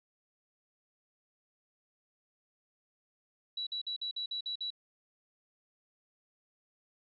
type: tone bursts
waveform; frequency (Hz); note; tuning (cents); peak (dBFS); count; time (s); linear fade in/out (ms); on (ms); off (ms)
sine; 3923; B7; -12; -34; 8; 3.57-4.704; 5; 98; 50
effects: none